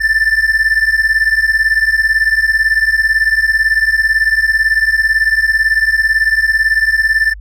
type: beating tone pair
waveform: triangle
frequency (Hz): 1760 / 1778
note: A6 / A6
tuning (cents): 0 / +18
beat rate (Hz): 18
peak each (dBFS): -12 / -10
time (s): 0-7.34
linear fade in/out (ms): 20
effects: added 50 Hz sine -28 dBFS peak until 7.4 s